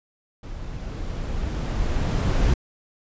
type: noise with level ramp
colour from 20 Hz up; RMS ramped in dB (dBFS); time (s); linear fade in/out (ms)
brown; -35 to -18; 0.43-2.54; 5
effects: resampled to 16000 Hz